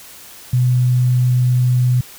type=tone; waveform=sine; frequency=125 Hz; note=B2; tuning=21 cents sharp; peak=-11 dBFS; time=0.53-2.01 s; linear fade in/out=5 ms; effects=white hiss -39 dBFS RMS until 2.18 s